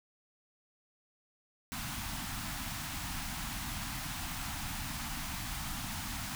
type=band-stop noise; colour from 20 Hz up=pink; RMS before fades=-39 dBFS; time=1.72-6.35 s; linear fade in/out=0 ms; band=290 to 710 Hz; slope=48 dB/octave; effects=none